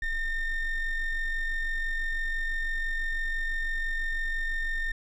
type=ring-modulated tone; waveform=triangle; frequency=919 Hz; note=A#5; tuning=25 cents flat; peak=-22 dBFS; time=0.02-4.92 s; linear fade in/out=5 ms; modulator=896 Hz; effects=none